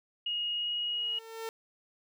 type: tone with pitch glide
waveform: sine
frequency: 2874 to 2891 Hz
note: F7 to F#7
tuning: +49 to -41 cents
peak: -30 dBFS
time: 0.26-1.19 s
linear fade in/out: 5 ms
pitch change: +10 cents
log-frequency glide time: 0.54-0.72 s
type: tone with exponential growth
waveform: sawtooth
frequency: 450 Hz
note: A4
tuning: 39 cents sharp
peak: -30 dBFS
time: 0.75-1.49 s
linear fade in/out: 1 ms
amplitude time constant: 160 ms
effects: none